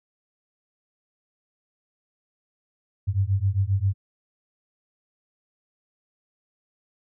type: beating tone pair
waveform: sine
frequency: 94.2 / 101.7 Hz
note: F#2 / G#2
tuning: +32 / -36 cents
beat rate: 7.5 Hz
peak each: -23 dBFS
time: 3.07-3.94 s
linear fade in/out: 20 ms
effects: none